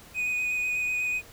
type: tone with vibrato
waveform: triangle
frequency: 2489 Hz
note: D#7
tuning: in tune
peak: -24 dBFS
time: 0.14-1.22 s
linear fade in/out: 50 ms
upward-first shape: square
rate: 8.1 Hz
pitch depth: 11 cents each way
effects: pink hiss -50 dBFS RMS until 1.32 s